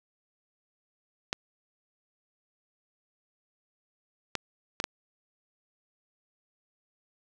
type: clicks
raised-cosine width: 0.2 ms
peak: -11 dBFS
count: 4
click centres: 1.329 / 4.353 / 4.801 / 4.841 s
effects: none